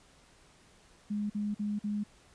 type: tone bursts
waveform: sine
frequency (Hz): 207.7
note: G#3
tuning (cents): 0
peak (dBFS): -30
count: 4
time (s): 1.1-2.038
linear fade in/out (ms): 10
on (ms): 200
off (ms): 46
effects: pink hiss -61 dBFS RMS until 2.34 s + resampled to 22050 Hz